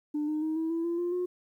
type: tone with pitch steps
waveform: sine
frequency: 298.2 / 306.2 / 314.5 / 322.9 / 331.6 / 340.6 / 349.7 / 359.2 Hz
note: D4 / D#4 / D#4 / E4 / E4 / F4 / F4 / F4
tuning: +27 / -28 / +19 / -36 / +10 / -43 / +2 / +49 cents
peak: -26 dBFS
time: 0.14-1.26 s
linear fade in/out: 10 ms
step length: 140 ms
effects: tanh soft clip ceiling -25 dBFS + 11-bit